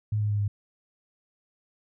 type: tone with pitch steps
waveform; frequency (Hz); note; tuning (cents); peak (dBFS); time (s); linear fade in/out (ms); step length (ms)
sine; 106.3 / 104.9 / 103.51 / 102.15; G#2 / G#2 / G#2 / G#2; +41 / +18 / -5 / -28; -23; 0.12-0.48; 5; 90
effects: none